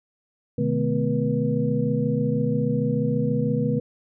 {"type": "tone cluster", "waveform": "sine", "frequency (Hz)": [126, 152.3, 216.6, 251, 483.3], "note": ["B2", "D#3", "A3", "B3", "B4"], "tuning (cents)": [35, -37, -27, 28, -38], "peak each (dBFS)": [-27, -26, -26, -27, -27], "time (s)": [0.58, 3.8], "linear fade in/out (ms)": 5, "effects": []}